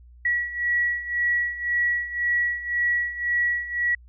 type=beating tone pair; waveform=sine; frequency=1928 / 1929.9 Hz; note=B6 / B6; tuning=-42 / -40 cents; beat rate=1.9 Hz; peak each=-27 / -23 dBFS; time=0.25-3.95 s; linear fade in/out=5 ms; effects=added 60 Hz sine -46 dBFS peak until 4.08 s